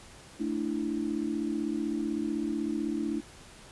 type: chord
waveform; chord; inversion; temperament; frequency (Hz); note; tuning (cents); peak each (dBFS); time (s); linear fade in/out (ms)
sine; A suspended fourth; none; equal; 220 / 293.7 / 329.6; A3 / D4 / E4; 0 / 0 / 0; -34 / -32 / -33; 0.39-3.21; 20
effects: pink hiss -51 dBFS RMS until 3.71 s + resampled to 24000 Hz